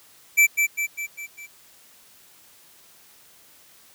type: tone with echo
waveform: square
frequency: 2328 Hz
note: D7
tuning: 16 cents flat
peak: -13 dBFS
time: 0.37-0.47 s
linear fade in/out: 20 ms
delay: 200 ms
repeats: 5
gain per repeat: -5 dB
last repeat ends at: 1.47 s
effects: white hiss -53 dBFS RMS until 3.94 s + high-pass 60 Hz 12 dB/octave